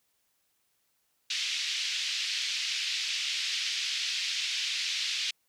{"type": "band-pass noise", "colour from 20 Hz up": "pink", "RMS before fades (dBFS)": -32, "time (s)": [1.3, 5.31], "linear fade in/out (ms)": 5, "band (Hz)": [2500, 5400], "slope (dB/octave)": 24, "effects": ["white hiss -74 dBFS RMS until 5.48 s"]}